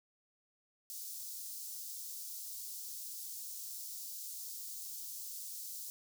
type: high-pass noise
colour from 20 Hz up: white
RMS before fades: -45 dBFS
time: 0.9-5.9 s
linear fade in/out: 0 ms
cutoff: 4800 Hz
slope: 24 dB/octave
effects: none